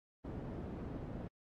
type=low-pass noise; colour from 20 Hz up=white; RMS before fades=-44 dBFS; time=0.24-1.28 s; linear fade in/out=10 ms; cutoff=320 Hz; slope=12 dB/octave; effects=AAC 48 kbps